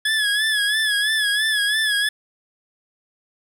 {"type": "tone with vibrato", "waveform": "25% pulse", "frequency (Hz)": 1703, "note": "G#6", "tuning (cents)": 43, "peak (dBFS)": -14, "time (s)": [0.05, 2.09], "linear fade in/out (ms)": 5, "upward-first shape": "sine", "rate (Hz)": 3, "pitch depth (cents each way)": 65, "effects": ["low-pass 11000 Hz 12 dB/octave", "9-bit"]}